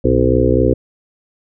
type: harmonic tone with a mistuned harmonic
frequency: 64 Hz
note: C2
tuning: 38 cents flat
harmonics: 1 / 2 / 4 / 5 / 6 / 7 / 8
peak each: -18 / -18 / -18 / -18 / -18 / -18 / -18 dBFS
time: 0.04-0.74 s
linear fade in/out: 10 ms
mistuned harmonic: 2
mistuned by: -87 cents
effects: none